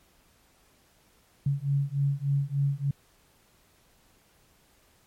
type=beating tone pair; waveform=sine; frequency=138.59 / 141.99 Hz; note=C#3 / C#3; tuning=0 / +42 cents; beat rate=3.4 Hz; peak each=-27 dBFS; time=1.46-2.91 s; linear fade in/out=5 ms; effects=pink hiss -63 dBFS RMS until 5.06 s + MP3 64 kbps